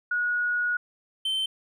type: tone pair in turn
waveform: sine / triangle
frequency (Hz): 1454 / 3095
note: F#6 / G7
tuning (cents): -31 / -23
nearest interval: octave + minor second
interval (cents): 1308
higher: second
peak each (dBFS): -23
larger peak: neither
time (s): 0.11-0.77 / 1.25-1.46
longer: first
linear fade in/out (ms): 5
effects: none